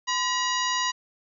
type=harmonic tone with a mistuned harmonic; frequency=960 Hz; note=B5; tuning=49 cents flat; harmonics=1 / 2 / 3 / 4 / 5 / 6 / 7; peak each=-27 / -30 / -32 / -33 / -34 / -35 / -35 dBFS; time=0.07-0.92 s; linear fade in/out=20 ms; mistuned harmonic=1; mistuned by=+100 cents; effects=none